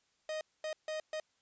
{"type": "tone bursts at uneven times", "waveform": "45% pulse", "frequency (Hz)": 622.3, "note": "D#5", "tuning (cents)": 0, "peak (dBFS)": -36, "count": 4, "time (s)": [[0.29, 0.41], [0.64, 0.73], [0.88, 1], [1.13, 1.2]], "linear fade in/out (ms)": 2, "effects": ["white hiss -75 dBFS RMS until 1.41 s", "resampled to 16000 Hz"]}